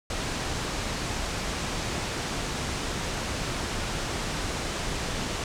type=low-pass noise; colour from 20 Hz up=pink; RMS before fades=-31 dBFS; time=0.1-5.44 s; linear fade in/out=2 ms; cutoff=8100 Hz; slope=24 dB/octave; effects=none